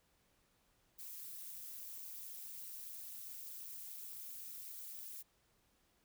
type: noise with amplitude modulation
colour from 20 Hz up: violet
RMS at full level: -45 dBFS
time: 0.98-5.23 s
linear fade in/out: 20 ms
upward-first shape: sine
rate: 225 Hz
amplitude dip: 95%
effects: pink hiss -75 dBFS RMS until 6.04 s